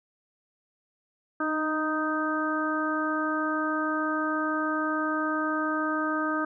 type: harmonic tone with a mistuned harmonic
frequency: 311.1 Hz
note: D#4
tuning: in tune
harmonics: 1 / 2 / 3 / 4 / 5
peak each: -29 / -34 / -37 / -30 / -32 dBFS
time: 1.4-6.45 s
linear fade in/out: 5 ms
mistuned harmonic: 1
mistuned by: -19 cents
effects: none